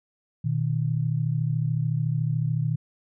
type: tone pair together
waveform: sine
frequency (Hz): 120.61 / 154.4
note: B2 / D#3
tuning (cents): -41 / -13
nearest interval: major third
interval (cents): 428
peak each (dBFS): -25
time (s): 0.44-2.76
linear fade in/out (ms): 10
effects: none